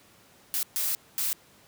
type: noise bursts at uneven times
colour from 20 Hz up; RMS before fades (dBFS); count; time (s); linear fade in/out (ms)
blue; -28; 3; 0.54-0.63 / 0.76-0.95 / 1.18-1.33; 0
effects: pink hiss -57 dBFS RMS until 1.67 s + high-pass 100 Hz 12 dB/octave